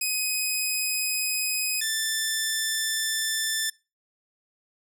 10% pulse tone pair in turn, 2515 / 1768.1 Hz, D#7 / A6, +18 / +8 cents, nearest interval tritone, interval 610 cents, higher first, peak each -16 dBFS, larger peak neither, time 0.01-1.81 / 1.81-3.7 s, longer second, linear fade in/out 5 ms, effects noise-tail reverb RT60 0.3 s tail -25 dB re dry

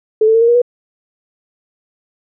sine tone with pitch steps, 434.1 / 444.2 / 454.6 / 465.3 / 476.1 / 487.3 Hz, A4 / A4 / A#4 / A#4 / A#4 / B4, -23 / +16 / -43 / -3 / +37 / -23 cents, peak -7 dBFS, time 0.21-0.618 s, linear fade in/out 5 ms, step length 68 ms, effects none

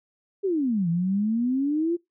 sine exponential two-way sweep, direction down then up, 410.7 to 164.81 to 352 Hz, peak -21 dBFS, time 0.43-1.97 s, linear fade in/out 20 ms, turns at 0.89 s, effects noise-tail reverb RT60 0.2 s tail -25 dB re dry

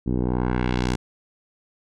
10% pulse tone with low-pass filter sweep, 61.7 Hz, B1, 1 cent flat, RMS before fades -23 dBFS, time 0.06-0.96 s, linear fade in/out 10 ms, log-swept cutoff 280 to 8200 Hz, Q 1.1, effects none

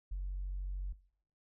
sine tone, 46.69 Hz, F#1, 16 cents sharp, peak -34 dBFS, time 0.11-0.93 s, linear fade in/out 10 ms, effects noise-tail reverb RT60 0.6 s tail -21 dB re dry + tanh soft clip ceiling -32 dBFS

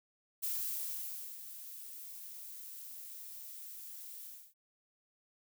violet noise with ADSR envelope, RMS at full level -36 dBFS, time 0.42-4.54 s, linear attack 19 ms, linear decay 920 ms, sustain -12 dB, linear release 280 ms, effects none

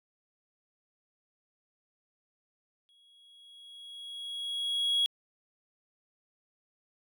triangle tone with exponential growth, 3322 Hz, G#7, in tune, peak -21 dBFS, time 2.89-5.06 s, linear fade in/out 0 ms, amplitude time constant 470 ms, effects tanh soft clip ceiling -18 dBFS

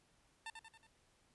15% pulse tone with echo, 896 Hz, A5, 31 cents sharp, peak -38 dBFS, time 0.46-0.5 s, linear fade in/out 2 ms, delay 92 ms, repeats 4, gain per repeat -5 dB, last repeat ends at 0.868 s, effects pink hiss -73 dBFS RMS until 1.34 s + resampled to 24000 Hz

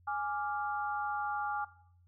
sine chord, D diminished, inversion second, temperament equal, 830.6 / 1174.7 / 1396.9 Hz, Ab5 / D6 / F6, 0 / 0 / 0 cents, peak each -34 / -39 / -39 dBFS, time 0.07-1.65 s, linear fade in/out 10 ms, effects noise-tail reverb RT60 0.6 s tail -17 dB re dry + added 88 Hz sine -61 dBFS peak until 2.07 s

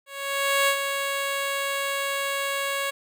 10% pulse tone with ADSR envelope, 554.4 Hz, C#5, in tune, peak -10 dBFS, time 0.06-2.91 s, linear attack 620 ms, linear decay 77 ms, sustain -7 dB, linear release 14 ms, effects none

